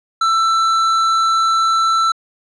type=tone with tanh clipping; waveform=sine; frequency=1332 Hz; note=E6; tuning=18 cents sharp; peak=-14 dBFS; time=0.21-2.12 s; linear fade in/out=5 ms; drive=13 dB; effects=low-pass 7000 Hz 12 dB/octave